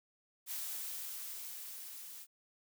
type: noise with level ramp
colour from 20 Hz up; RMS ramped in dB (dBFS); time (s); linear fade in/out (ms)
blue; -40 to -50; 0.46-2.27; 50
effects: none